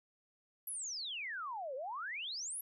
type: exponential two-way sweep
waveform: sine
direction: down then up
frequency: 11830 to 500 to 11830 Hz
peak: -39 dBFS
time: 0.67-2.61 s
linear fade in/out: 5 ms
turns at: 1.75 s
effects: none